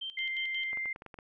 sine tone with tremolo, 3136 Hz, G7, in tune, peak -35 dBFS, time 0.01-0.72 s, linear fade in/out 10 ms, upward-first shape square, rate 5.6 Hz, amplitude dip 80%
sine tone, 2093 Hz, C7, in tune, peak -32 dBFS, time 0.17-0.93 s, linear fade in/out 5 ms
clicks, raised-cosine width 0.5 ms, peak -31 dBFS, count 8, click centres 0.731 / 0.773 / 0.857 / 0.961 / 1.021 / 1.063 / 1.142 / 1.188 s
effects none

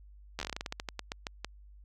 slowing click train, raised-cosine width 0.2 ms, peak -18 dBFS, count 18, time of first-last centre 0.39-1.446 s, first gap 11 ms, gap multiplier 1.19, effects added 50 Hz sine -51 dBFS peak until 1.84 s

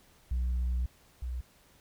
sine tone pair in turn, 61.74 / 61.98 Hz, B1 / B1, 0 / +7 cents, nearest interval unison, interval 7 cents, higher second, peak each -25 / -32 dBFS, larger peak first, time 0.31-0.86 / 1.22-1.41 s, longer first, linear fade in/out 5 ms, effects tanh soft clip ceiling -26 dBFS + pink hiss -62 dBFS RMS until 1.8 s

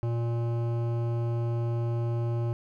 sine tone with hard clipping, 117.4 Hz, A#2, 13 cents sharp, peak -28 dBFS, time 0.03-2.53 s, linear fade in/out 0 ms, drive 14 dB, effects none

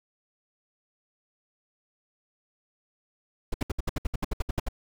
brown noise bursts, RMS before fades -26 dBFS, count 14, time 3.52-4.686 s, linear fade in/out 5 ms, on 22 ms, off 66 ms, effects none

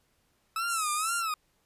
40% pulse tone with vibrato, 1292 Hz, E6, 35 cents flat, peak -28 dBFS, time 0.56-1.34 s, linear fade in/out 2 ms, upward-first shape sine, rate 2.1 Hz, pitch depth 130 cents each way
white band-pass noise, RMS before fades -36 dBFS, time 0.67-1.23 s, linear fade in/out 50 ms, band 6500 to 11000 Hz, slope 96 dB/octave
effects pink hiss -71 dBFS RMS until 1.65 s + resampled to 32000 Hz

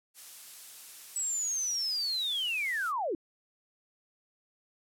blue noise, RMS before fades -45 dBFS, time 0.14-2.93 s, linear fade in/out 50 ms
sine linear sweep, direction down, 7902 to 293.3 Hz, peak -29 dBFS, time 1.16-3.15 s, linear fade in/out 2 ms
effects low-pass 12000 Hz 12 dB/octave

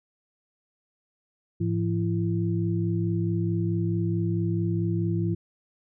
sine tone cluster, 106.4 / 171 / 336.2 Hz, G#2 / F3 / E4, +42 / -36 / +34 cents, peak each -26 / -27 / -30 dBFS, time 1.6-5.35 s, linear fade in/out 10 ms, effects none

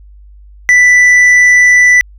triangle tone with tanh clipping, 1979 Hz, B6, 3 cents sharp, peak -4 dBFS, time 0.69-2.01 s, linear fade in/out 0 ms, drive 9 dB, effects added 50 Hz sine -34 dBFS peak until 2.18 s

